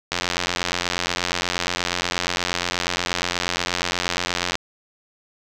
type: click train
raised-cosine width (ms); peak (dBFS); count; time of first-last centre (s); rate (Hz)
0.2; -4; 393; 0.12-4.554; 88.4
effects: none